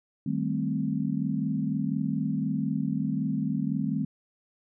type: chord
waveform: sine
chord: A half-diminished seventh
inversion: second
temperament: equal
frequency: 155.56 / 196 / 220 / 261.6 Hz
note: Eb3 / G3 / A3 / C4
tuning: 0 / 0 / 0 / 0 cents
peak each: -31 dBFS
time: 0.26-4.05 s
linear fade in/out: 5 ms
effects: none